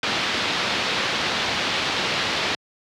white low-pass noise, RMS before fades -24 dBFS, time 0.03-2.55 s, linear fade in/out 2 ms, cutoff 4200 Hz, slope 24 dB/octave, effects high-pass 100 Hz 12 dB/octave

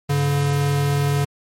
square tone pair together, 100.69 / 142.4 Hz, G2 / C#3, +47 / +47 cents, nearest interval tritone, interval 600 cents, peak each -27 / -18 dBFS, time 0.09-1.25 s, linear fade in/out 10 ms, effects MP3 64 kbps

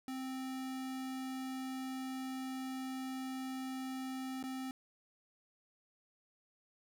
square tone with dropouts, 261.6 Hz, C4, in tune, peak -40 dBFS, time 0.08-4.71 s, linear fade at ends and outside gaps 1 ms, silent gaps 4.428-4.438 s, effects none

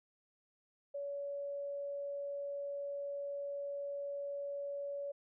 sine tone, 566 Hz, C#5, 36 cents sharp, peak -38 dBFS, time 0.94-5.12 s, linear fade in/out 10 ms, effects none

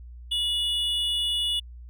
triangle tone pair together, 2910 / 3461 Hz, F#7 / A7, -29 / -29 cents, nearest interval minor third, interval 300 cents, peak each -25 dBFS, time 0.31-1.6 s, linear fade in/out 10 ms, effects added 60 Hz sine -40 dBFS peak until 1.89 s

